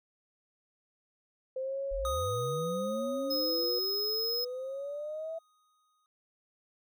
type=tone with vibrato; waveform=sine; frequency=516 Hz; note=C5; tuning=24 cents flat; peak=-32 dBFS; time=1.56-3.79 s; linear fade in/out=5 ms; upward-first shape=sine; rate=0.8 Hz; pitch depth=110 cents each way
type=linear sweep; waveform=sine; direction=up; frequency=32.59 to 661 Hz; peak=-35 dBFS; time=1.91-5.39 s; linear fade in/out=10 ms
type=tone with exponential decay; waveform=square; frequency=1246 Hz; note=D#6; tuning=2 cents sharp; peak=-33 dBFS; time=2.05-6.06 s; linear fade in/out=1 ms; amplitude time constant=870 ms
type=tone; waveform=square; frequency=5130 Hz; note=E8; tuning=48 cents flat; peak=-31 dBFS; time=3.3-4.45 s; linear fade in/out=10 ms
effects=none